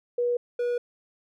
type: tone pair in turn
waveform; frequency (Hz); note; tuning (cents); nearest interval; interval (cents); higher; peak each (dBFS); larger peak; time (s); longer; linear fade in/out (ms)
sine / triangle; 484 / 484; B4 / B4; -35 / -35; unison; 0; neither; -22; neither; 0.18-0.37 / 0.59-0.78; neither; 5
effects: none